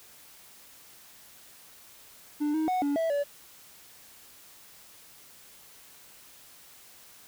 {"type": "tone with pitch steps", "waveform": "triangle", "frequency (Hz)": [296.2, 314.7, 737, 285.8, 655, 573], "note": ["D4", "D#4", "F#5", "D4", "E5", "D5"], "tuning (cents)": [15, 20, -7, -47, -11, -43], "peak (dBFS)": -23, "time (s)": [2.4, 3.24], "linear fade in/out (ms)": 20, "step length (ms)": 140, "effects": ["white hiss -53 dBFS RMS until 7.27 s"]}